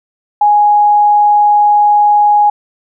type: tone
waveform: sine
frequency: 830.6 Hz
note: G#5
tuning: in tune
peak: -5 dBFS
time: 0.41-2.5 s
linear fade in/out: 5 ms
effects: none